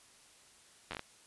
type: slowing click train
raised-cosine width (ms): 0.3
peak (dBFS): -23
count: 6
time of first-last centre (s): 0.91-0.994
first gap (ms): 10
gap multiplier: 1.26
effects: white hiss -61 dBFS RMS until 1.26 s + resampled to 24000 Hz